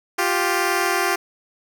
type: tone pair together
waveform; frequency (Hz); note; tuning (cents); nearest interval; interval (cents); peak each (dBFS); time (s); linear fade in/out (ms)
10% pulse; 350.9 / 392; F4 / G4; +8 / 0; major second; 192; -13; 0.18-1.16; 10
effects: none